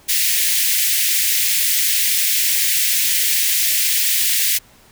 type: high-pass noise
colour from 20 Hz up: white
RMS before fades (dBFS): -17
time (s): 0.08-4.59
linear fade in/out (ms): 20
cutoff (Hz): 1800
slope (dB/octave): 48
effects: pink hiss -49 dBFS RMS until 4.91 s

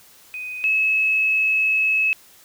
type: tone pair in turn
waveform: sine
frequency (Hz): 2500 / 2584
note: D#7 / E7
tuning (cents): +8 / -35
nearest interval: minor second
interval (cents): 57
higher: second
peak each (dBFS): -28 / -16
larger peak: second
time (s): 0.34-0.64 / 0.64-2.13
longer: second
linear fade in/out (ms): 0
effects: white hiss -50 dBFS RMS until 2.44 s

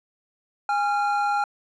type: tone pair together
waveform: triangle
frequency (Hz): 821 / 1380.8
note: G#5 / F6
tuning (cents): -20 / -20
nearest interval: major sixth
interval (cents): 900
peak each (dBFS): -20 / -24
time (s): 0.69-1.44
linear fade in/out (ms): 2
effects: resampled to 22050 Hz

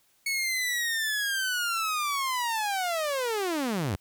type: linear sweep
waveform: sawtooth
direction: down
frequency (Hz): 2217 to 79.4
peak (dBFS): -23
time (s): 0.26-3.96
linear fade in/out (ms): 5
effects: white hiss -66 dBFS RMS until 4 s

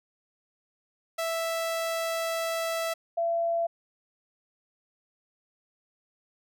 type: tone pair in turn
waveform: sawtooth / sine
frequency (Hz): 659.3 / 675.1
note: E5 / E5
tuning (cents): 0 / +41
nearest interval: unison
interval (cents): 41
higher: second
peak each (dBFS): -24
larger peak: neither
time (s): 1.18-2.94 / 3.17-3.67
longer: first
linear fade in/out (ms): 10
effects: none

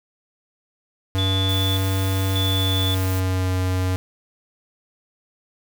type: tone with pitch glide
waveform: square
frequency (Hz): 95.7 to 92.49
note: G2 to F#2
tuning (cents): -41 to 0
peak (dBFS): -20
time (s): 1.15-3.96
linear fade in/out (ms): 0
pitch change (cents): -59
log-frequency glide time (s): 2.44-3.54
type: tone with tremolo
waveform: sine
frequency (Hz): 3464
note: A7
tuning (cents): -28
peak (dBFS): -23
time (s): 1.18-2.95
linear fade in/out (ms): 5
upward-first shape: square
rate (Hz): 0.85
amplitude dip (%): 75
type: noise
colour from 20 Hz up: blue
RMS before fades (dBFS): -35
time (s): 1.49-3.2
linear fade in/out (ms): 2
effects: none

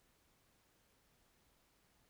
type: silence
effects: pink hiss -74 dBFS RMS until 2.09 s

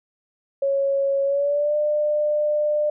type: tone with pitch glide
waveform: sine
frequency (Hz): 552 to 598.5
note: C#5 to D5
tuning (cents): -7 to +33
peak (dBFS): -18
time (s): 0.62-2.9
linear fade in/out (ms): 5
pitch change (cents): +140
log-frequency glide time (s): 1.24-1.75
effects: none

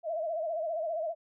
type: tone with vibrato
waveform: sine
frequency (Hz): 649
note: E5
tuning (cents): -27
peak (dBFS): -30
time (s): 0.03-1.15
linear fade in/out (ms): 50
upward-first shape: sine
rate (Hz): 15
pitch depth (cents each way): 97
effects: none

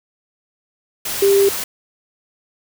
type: tone in noise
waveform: sine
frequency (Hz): 396.6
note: G4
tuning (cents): +20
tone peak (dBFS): -10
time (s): 1.22-1.49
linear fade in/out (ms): 5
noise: white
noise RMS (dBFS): -24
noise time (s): 1.05-1.64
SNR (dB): +11
effects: none

